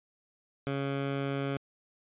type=tone; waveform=15% pulse; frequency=138.59 Hz; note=C#3; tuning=in tune; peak=-24 dBFS; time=0.67-1.57 s; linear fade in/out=0 ms; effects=resampled to 8000 Hz